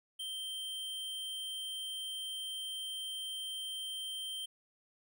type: tone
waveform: square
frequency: 3136 Hz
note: G7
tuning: in tune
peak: -39 dBFS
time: 0.19-4.46 s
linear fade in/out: 10 ms
effects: none